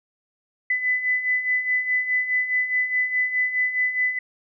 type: beating tone pair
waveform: sine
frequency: 2000 / 2004.8 Hz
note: B6 / B6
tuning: +21 / +25 cents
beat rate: 4.8 Hz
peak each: -27 / -21 dBFS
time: 0.7-4.19 s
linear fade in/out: 5 ms
effects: none